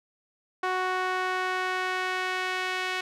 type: tone with band-pass filter sweep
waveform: sawtooth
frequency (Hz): 370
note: F#4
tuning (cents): 0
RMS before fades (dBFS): -29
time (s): 0.63-3.01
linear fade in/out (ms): 5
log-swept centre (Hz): 1200 to 2300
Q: 1.2
effects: none